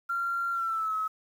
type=tone with pitch glide; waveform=sine; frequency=1379 to 1286.7 Hz; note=F6 to E6; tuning=-22 to -42 cents; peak=-27 dBFS; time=0.09-1.08 s; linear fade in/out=10 ms; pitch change=-120 cents; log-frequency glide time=0.52-0.94 s; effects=9-bit